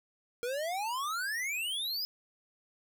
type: exponential sweep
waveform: square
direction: up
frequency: 466.2 to 5120 Hz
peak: -33 dBFS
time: 0.43-2.05 s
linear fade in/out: 0 ms
effects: none